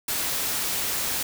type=noise; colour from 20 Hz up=white; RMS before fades=-27 dBFS; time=0.08-1.23 s; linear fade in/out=5 ms; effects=none